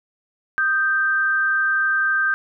sine tone pair together, 1244.5 / 1568 Hz, D#6 / G6, 0 / 0 cents, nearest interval major third, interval 400 cents, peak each -25 / -17 dBFS, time 0.58-2.34 s, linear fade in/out 0 ms, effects none

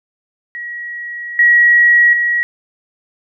sine tone with level steps, 1911 Hz, A#6, 43 cents sharp, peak -23 / -6 / -12 dBFS, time 0.55-2.43 s, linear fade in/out 0 ms, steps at 1.39 / 2.13 s, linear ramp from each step 2 ms, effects none

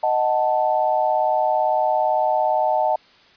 sine chord, D# diminished, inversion none, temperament equal, 622.3 / 740 / 880 Hz, D#5 / F#5 / A5, 0 / 0 / 0 cents, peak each -21 dBFS, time 0.03-2.96 s, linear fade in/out 5 ms, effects white hiss -52 dBFS RMS until 3.36 s + resampled to 11025 Hz

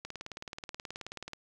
click train, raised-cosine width 0.2 ms, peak -23 dBFS, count 25, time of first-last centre 0.05-1.333 s, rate 18.7 Hz, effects none

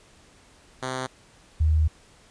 5% pulse / sine tone pair in turn, 129.6 / 77.98 Hz, C3 / D#2, -16 / +4 cents, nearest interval major sixth, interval 880 cents, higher first, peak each -17 dBFS, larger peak neither, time 0.82-1.07 / 1.6-1.88 s, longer second, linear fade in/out 10 ms, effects pink hiss -55 dBFS RMS until 2.3 s + resampled to 22050 Hz

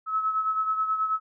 sine beating tone pair, 1292 / 1301.3 Hz, E6 / E6, -35 / -23 cents, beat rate 9.3 Hz, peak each -24 / -32 dBFS, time 0.06-1.2 s, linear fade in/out 50 ms, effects none

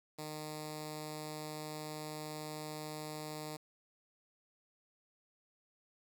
5% pulse tone with notch filter, 153.2 Hz, D#3, 27 cents flat, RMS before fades -44 dBFS, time 0.18-3.57 s, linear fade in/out 10 ms, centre 1500 Hz, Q 0.84, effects 10-bit

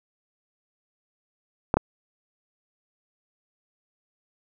clicks, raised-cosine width 1 ms, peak -5 dBFS, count 2, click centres 1.741 / 1.77 s, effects none

